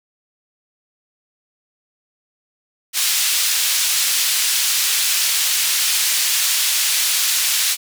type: band-pass noise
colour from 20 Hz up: pink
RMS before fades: -18 dBFS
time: 2.93-7.77 s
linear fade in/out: 50 ms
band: 3100 to 16000 Hz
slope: 12 dB/octave
effects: none